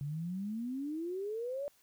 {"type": "exponential sweep", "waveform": "sine", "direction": "up", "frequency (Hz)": [138.59, 587.3], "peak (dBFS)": -35, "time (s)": [0.01, 1.68], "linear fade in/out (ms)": 0, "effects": ["white hiss -68 dBFS RMS until 1.82 s"]}